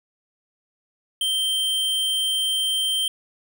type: tone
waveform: square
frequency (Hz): 3136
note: G7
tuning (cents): 0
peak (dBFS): -21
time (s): 1.21-3.08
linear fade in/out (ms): 2
effects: none